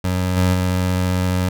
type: tone with level steps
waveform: 25% pulse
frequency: 91.5 Hz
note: F#2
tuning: 19 cents flat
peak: -14 / -10 / -13 dBFS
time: 0.04-1.49 s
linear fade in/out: 5 ms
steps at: 0.36 / 0.53 s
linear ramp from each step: 20 ms
effects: none